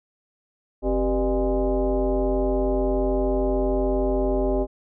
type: tone with frequency modulation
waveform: sine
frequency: 170.4 Hz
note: F3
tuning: 42 cents flat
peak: -19 dBFS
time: 0.82-4.67 s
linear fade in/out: 50 ms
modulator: 217 Hz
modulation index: 2.3
effects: none